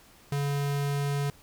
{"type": "tone", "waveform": "square", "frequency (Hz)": 142.1, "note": "C#3", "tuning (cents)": 43, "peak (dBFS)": -27, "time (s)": [0.32, 1.3], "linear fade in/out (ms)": 2, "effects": ["pink hiss -56 dBFS RMS until 1.42 s"]}